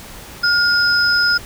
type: tone pair together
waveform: sine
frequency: 1424 / 5075 Hz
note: F6 / D#8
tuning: +33 / +33 cents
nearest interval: octave + minor seventh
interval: 2200 cents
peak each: -14 / -16 dBFS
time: 0.43-1.38 s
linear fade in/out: 10 ms
effects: pink hiss -36 dBFS RMS until 1.45 s